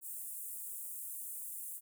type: high-pass noise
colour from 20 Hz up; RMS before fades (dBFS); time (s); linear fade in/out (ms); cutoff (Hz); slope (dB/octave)
pink; -44; 0.01-1.81; 50; 8300; 48
effects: none